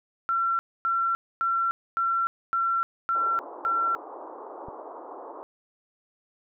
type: tone bursts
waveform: sine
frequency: 1357 Hz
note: E6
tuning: 50 cents sharp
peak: -22 dBFS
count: 7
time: 0.29-3.95 s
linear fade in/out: 0 ms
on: 300 ms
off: 260 ms
type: band-pass noise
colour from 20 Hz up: white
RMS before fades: -41 dBFS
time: 3.15-5.43 s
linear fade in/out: 0 ms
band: 300 to 1100 Hz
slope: 48 dB/octave
type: click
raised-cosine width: 3 ms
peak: -29 dBFS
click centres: 4.685 s
effects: none

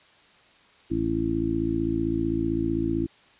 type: harmonic tone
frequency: 55.6 Hz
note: A1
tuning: 19 cents sharp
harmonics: 1 / 2 / 3 / 4 / 5 / 6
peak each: -34 / -33 / -35 / -35 / -28 / -26 dBFS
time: 0.9-3.07 s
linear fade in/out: 20 ms
effects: white hiss -56 dBFS RMS until 3.39 s + resampled to 8000 Hz

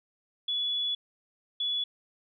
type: tone pair in turn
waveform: sine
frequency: 3413 / 3413 Hz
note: G#7 / G#7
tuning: +47 / +47 cents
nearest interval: unison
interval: 0 cents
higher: neither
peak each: -27 dBFS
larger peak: neither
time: 0.48-0.95 / 1.6-1.84 s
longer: first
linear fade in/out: 5 ms
effects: none

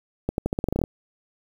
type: accelerating click train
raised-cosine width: 2 ms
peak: -10 dBFS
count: 12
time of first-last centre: 0.29-0.839 s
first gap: 91 ms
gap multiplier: 0.87
effects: 7-bit

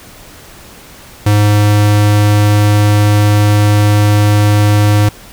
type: tone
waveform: square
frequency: 104.1 Hz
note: G#2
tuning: 5 cents sharp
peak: -7 dBFS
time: 1.26-5.09 s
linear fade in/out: 5 ms
effects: pink hiss -36 dBFS RMS until 5.32 s

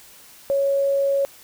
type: tone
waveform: sine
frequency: 554.4 Hz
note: C#5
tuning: in tune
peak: -17 dBFS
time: 0.5-1.25 s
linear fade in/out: 0 ms
effects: white hiss -47 dBFS RMS until 1.43 s

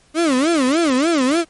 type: tone with vibrato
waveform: 35% pulse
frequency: 293.7 Hz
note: D4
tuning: in tune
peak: -12 dBFS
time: 0.14-1.45 s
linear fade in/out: 50 ms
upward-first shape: sine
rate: 3.4 Hz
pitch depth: 270 cents each way
effects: pink hiss -54 dBFS RMS until 1.49 s + MP3 48 kbps

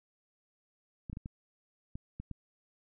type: clicks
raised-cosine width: 5 ms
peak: -28 dBFS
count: 7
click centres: 1.098 / 1.13 / 1.171 / 1.259 / 1.955 / 2.2 / 2.313 s
effects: none

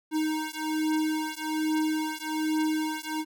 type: beating tone pair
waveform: square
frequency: 311.1 / 312.3 Hz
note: D#4 / D#4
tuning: 0 / +7 cents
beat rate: 1.2 Hz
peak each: -30 dBFS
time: 0.11-3.25 s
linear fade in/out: 50 ms
effects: none

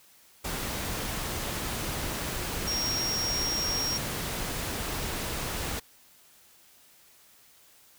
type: tone in noise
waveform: sine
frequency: 5588 Hz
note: F8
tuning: in tune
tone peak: -28 dBFS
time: 2.67-3.98 s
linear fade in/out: 10 ms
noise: pink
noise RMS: -33 dBFS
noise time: 0.44-5.8 s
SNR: +2 dB
effects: white hiss -58 dBFS RMS until 7.98 s

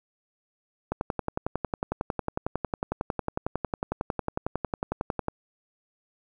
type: click train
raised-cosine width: 1 ms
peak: -13 dBFS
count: 49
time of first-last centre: 0.92-5.284 s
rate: 11 Hz
effects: 9-bit

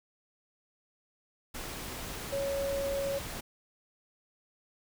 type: tone in noise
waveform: sine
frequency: 554.4 Hz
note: C#5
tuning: in tune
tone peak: -30 dBFS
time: 2.32-3.19 s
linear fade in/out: 10 ms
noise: pink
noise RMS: -40 dBFS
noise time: 1.54-3.41 s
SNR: +7 dB
effects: none

